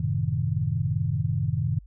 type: chord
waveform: sine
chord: F# diminished seventh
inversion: none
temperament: equal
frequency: 92.5 / 110 / 130.81 / 155.56 Hz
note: F#2 / A2 / C3 / Eb3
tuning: 0 / 0 / 0 / 0 cents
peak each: -30 / -28 / -28 / -28 dBFS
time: 0-1.79 s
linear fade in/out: 5 ms
effects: added 50 Hz sine -45 dBFS peak until 1.86 s